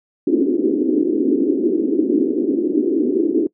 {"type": "band-pass noise", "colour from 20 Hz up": "pink", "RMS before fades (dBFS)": -17, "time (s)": [0.27, 3.47], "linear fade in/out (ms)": 5, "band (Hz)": [270, 380], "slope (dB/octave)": 48, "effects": ["noise-tail reverb RT60 0.1 s tail -23 dB re dry"]}